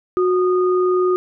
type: tone pair together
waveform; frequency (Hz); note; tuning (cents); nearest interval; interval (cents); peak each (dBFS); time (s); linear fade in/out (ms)
sine; 365.4 / 1229.1; F#4 / D#6; -22 / -22; octave + major sixth; 2100; -14 / -23; 0.17-1.16; 0
effects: none